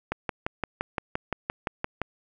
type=click train; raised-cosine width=0.5 ms; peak=-12 dBFS; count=12; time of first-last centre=0.12-2.017 s; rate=5.8 Hz; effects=none